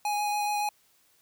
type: tone with vibrato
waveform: square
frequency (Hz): 830.6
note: G#5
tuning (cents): 0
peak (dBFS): -27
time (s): 0.05-0.69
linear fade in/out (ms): 2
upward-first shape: sine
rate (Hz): 7.1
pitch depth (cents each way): 11
effects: white hiss -65 dBFS RMS until 1.21 s